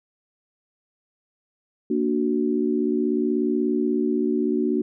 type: chord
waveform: sine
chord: Bb augmented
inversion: none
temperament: equal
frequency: 233.1 / 293.7 / 370 Hz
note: Bb3 / D4 / F#4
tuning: 0 / 0 / 0 cents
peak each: -24 dBFS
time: 1.9-4.82 s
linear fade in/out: 5 ms
effects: none